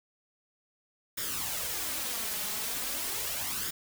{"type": "noise with flanger", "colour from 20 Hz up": "white", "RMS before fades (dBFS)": -34, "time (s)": [1.17, 3.71], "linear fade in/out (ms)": 10, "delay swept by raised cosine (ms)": [0.57, 4.77], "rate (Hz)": 0.39, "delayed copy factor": 0.6, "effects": []}